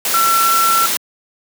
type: tone in noise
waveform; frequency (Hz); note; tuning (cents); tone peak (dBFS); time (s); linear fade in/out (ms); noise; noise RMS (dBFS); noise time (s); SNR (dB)
sine; 1350; E6; +41; -12; 0.14-0.86; 2; white; -18; 0.05-0.97; +3
effects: high-pass 200 Hz 12 dB/octave